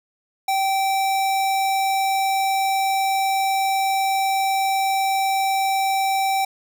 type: tone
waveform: square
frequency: 776 Hz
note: G5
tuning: 18 cents flat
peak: -19 dBFS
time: 0.48-6.45 s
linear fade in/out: 5 ms
effects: 9-bit